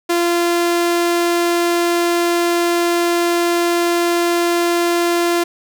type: tone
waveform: sawtooth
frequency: 344.6 Hz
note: F4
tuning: 23 cents flat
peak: -10 dBFS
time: 0.09-5.44 s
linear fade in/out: 10 ms
effects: none